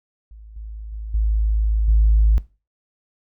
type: tone with level steps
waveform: sine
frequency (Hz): 53.6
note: A1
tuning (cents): -45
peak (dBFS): -38 / -30 / -27 / -15 / -10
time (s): 0.31-2.38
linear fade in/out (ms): 0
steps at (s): 0.56 / 0.92 / 1.14 / 1.88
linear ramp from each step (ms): 5
effects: noise-tail reverb RT60 0.3 s tail -19 dB re dry + tanh soft clip ceiling -7 dBFS